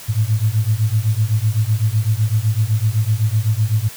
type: beating tone pair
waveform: sine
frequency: 104.7 / 112.6 Hz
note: G#2 / A2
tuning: +15 / +40 cents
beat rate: 7.9 Hz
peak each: -17 dBFS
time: 0.08-3.89 s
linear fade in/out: 20 ms
effects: white hiss -36 dBFS RMS until 3.96 s